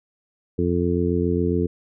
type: harmonic tone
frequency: 87.31 Hz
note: F2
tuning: in tune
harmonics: 1 / 2 / 3 / 4 / 5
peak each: -25 / -25 / -25 / -25 / -25 dBFS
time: 0.58-1.67 s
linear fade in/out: 10 ms
effects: none